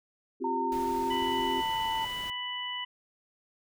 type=chord; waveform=sine; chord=C suspended fourth; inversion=none; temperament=just; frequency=261.6 / 348.8 / 392.4 Hz; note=C4 / F4 / G4; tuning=0 / -2 / +2 cents; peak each=-35 dBFS; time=0.4-1.62 s; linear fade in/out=20 ms
type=tone with pitch glide; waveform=sine; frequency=914 to 898.3 Hz; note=A#5 to A5; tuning=-34 to +36 cents; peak=-29 dBFS; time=0.44-2.05 s; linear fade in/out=5 ms; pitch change=-30 cents; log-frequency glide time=1.16-1.7 s
type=noise; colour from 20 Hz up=pink; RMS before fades=-45 dBFS; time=0.72-2.3 s; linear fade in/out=0 ms
type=harmonic tone; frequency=990 Hz; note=B5; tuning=4 cents sharp; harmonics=1 / 2 / 3; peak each=-39 / -39 / -35 dBFS; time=1.1-2.85 s; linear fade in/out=10 ms
effects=none